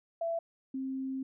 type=tone pair in turn; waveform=sine; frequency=668 / 265.1 Hz; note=E5 / C4; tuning=+23 / +23 cents; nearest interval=octave + major third; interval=1600 cents; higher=first; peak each=-30 / -33 dBFS; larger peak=first; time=0.21-0.39 / 0.74-1.23 s; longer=second; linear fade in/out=5 ms; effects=none